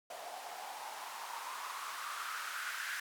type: noise with band-pass filter sweep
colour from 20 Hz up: blue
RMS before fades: -43 dBFS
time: 0.1-3 s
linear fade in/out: 5 ms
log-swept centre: 660 to 1600 Hz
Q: 4.7
effects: none